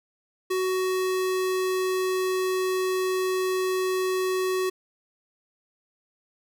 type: tone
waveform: square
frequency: 372.8 Hz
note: F#4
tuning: 13 cents sharp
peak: -24 dBFS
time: 0.5-4.7 s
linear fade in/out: 10 ms
effects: none